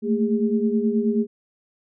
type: tone cluster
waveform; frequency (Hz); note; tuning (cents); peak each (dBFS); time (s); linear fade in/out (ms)
sine; 216.4 / 225.8 / 408.5; A3 / A3 / G#4; -29 / +45 / -29; -24 / -21 / -24; 0.02-1.27; 50
effects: none